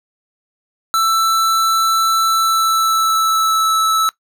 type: tone with pitch glide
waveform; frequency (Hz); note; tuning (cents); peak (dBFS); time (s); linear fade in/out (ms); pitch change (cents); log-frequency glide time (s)
square; 1328 to 1309; E6 to E6; +12 to -13; -13; 0.94-4.09; 0; -25; 2.23-3.74
effects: noise-tail reverb RT60 0.1 s tail -19 dB re dry